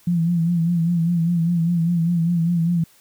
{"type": "tone with vibrato", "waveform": "sine", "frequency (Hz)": 169.6, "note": "E3", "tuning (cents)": 50, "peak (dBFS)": -16, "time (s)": [0.07, 2.84], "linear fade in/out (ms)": 5, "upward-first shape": "sine", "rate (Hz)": 5, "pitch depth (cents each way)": 61, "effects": ["white hiss -54 dBFS RMS until 3 s"]}